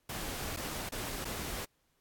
pink noise with dropouts, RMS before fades -39 dBFS, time 0.09-1.65 s, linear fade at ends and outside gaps 5 ms, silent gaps 0.564-0.57 / 0.891-0.92 / 1.247-1.251 s, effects pink hiss -75 dBFS RMS until 2 s + AAC 64 kbps

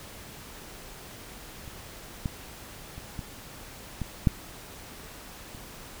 clicks, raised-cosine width 5 ms, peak -29 / -16 / -29 / -22 / -18 / -7 / -30 dBFS, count 7, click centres 1.678 / 2.258 / 2.98 / 3.192 / 4.017 / 4.272 / 5.549 s, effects pink hiss -45 dBFS RMS until 6 s

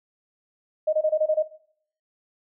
sine tone bursts, 620 Hz, D#5, 6 cents flat, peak -18 dBFS, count 7, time 0.87-1.428 s, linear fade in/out 10 ms, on 60 ms, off 23 ms, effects noise-tail reverb RT60 0.6 s tail -17 dB re dry

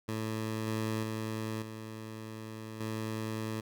15% pulse tone with level steps, 110 Hz, A2, in tune, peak -27 / -25 / -28 / -35 / -28 dBFS, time 0.08-3.61 s, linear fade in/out 10 ms, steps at 0.67 / 1.03 / 1.62 / 2.8 s, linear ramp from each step 5 ms, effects none

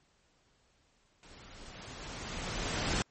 pink noise with level ramp, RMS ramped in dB -55 to -30 dBFS, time 1.23-3.02 s, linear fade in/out 0 ms, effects pink hiss -70 dBFS RMS until 3.1 s + MP3 32 kbps

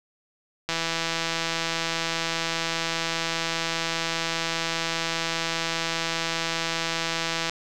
click train, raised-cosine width 0.2 ms, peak -9 dBFS, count 1124, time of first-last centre 0.69-7.496 s, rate 165 Hz, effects none

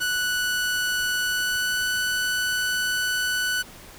sawtooth tone with pitch glide, 1480 to 1490.3 Hz, F#6 to F#6, 0 to +12 cents, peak -19 dBFS, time 0-3.63 s, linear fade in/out 20 ms, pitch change +12 cents, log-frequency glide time 1.19-1.85 s, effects pink hiss -45 dBFS RMS until 3.98 s

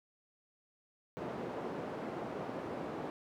white band-pass noise, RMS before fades -41 dBFS, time 1.17-3.1 s, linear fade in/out 0 ms, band 170 to 590 Hz, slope 12 dB/octave, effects none

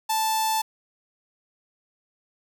sawtooth tone with notch filter, 880 Hz, A5, in tune, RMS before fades -24 dBFS, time 0.09-0.62 s, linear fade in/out 10 ms, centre 2000 Hz, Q 0.85, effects 8-bit

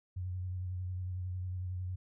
sine tone with vibrato, 91.3 Hz, F#2, 23 cents flat, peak -35 dBFS, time 0.16-1.96 s, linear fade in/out 10 ms, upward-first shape triangle, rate 11 Hz, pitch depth 38 cents each way, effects none

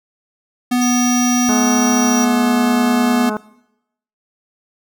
square tone with pitch glide, 246.9 to 242.5 Hz, B3 to B3, 0 to -31 cents, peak -14 dBFS, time 0.71-3.3 s, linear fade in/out 10 ms, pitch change -31 cents, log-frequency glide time 2.01-2.31 s
square tone, 5780 Hz, F#8, 41 cents flat, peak -20 dBFS, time 0.81-2.25 s, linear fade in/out 10 ms
harmonic tone, 212.6 Hz, G#3, 41 cents sharp, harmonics 1 / 2 / 3 / 4 / 5 / 6 / 7, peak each -22 / -25 / -27 / -28 / -29 / -30 / -30 dBFS, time 1.49-3.37 s, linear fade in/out 0 ms
effects noise-tail reverb RT60 0.8 s tail -20 dB re dry

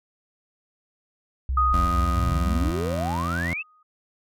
sine tone bursts, 65.41 Hz, C2, in tune, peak -22 dBFS, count 3, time 1.49-2.706 s, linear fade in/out 0 ms, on 390 ms, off 23 ms
sine tone with exponential decay, 1244.5 Hz, D#6, in tune, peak -17 dBFS, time 1.57-3.83 s, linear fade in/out 5 ms, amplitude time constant 490 ms
sine exponential sweep, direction up, 32.07 to 2746 Hz, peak -27 dBFS, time 1.69-3.63 s, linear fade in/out 20 ms
20% pulse tone with pitch glide, 86.9 to 85.11 Hz, F2 to F2, -8 to -44 cents, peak -21 dBFS, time 1.73-3.54 s, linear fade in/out 10 ms, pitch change -36 cents, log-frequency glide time 1.89-2.71 s
effects none

